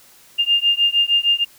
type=beating tone pair; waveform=sine; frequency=2806 / 2812.5 Hz; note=F7 / F7; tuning=+8 / +12 cents; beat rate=6.5 Hz; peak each=-17 dBFS; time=0.38-1.45 s; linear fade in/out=20 ms; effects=white hiss -49 dBFS RMS until 1.58 s